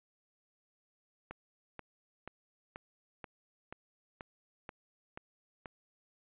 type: click train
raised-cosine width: 0.5 ms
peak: -28 dBFS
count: 10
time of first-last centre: 1.31-5.658 s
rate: 2.07 Hz
effects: resampled to 8000 Hz